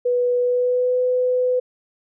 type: tone with pitch glide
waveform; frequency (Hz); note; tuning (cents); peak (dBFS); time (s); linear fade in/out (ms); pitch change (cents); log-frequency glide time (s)
sine; 491.1 to 502; B4 to B4; -10 to +28; -16; 0.05-1.6; 10; +38; 0.39-1
effects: none